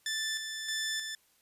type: tone with tremolo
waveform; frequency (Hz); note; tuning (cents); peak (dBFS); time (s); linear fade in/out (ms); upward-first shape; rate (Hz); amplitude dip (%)
15% pulse; 1760; A6; 0; -25; 0.06-1.15; 2; square; 1.6; 45
effects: white hiss -68 dBFS RMS until 1.41 s + resampled to 32000 Hz